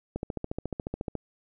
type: click train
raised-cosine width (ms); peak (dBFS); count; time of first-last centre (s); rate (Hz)
2; -18; 15; 0.16-1.153; 14.1
effects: none